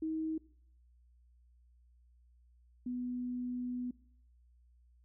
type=tone pair in turn; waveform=sine; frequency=317.2 / 247.6 Hz; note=D#4 / B3; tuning=+33 / +5 cents; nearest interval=major third; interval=428 cents; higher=first; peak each=-33 / -35 dBFS; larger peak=first; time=0.02-0.38 / 2.86-3.91 s; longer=second; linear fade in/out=5 ms; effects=noise-tail reverb RT60 0.6 s tail -21 dB re dry + added 60 Hz sine -62 dBFS peak until 5.04 s